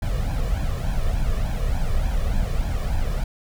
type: noise with flanger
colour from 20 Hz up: brown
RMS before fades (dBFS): -22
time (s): 0.02-3.24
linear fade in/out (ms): 5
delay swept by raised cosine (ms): 1.2 to 1.73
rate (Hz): 3.4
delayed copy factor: +0.75
effects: none